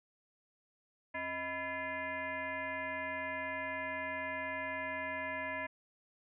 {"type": "tone with frequency modulation", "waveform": "sine", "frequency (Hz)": 1352, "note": "E6", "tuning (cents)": 43, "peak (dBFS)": -36, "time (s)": [1.14, 5.67], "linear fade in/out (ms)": 10, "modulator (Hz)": 361, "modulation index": 2.6, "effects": []}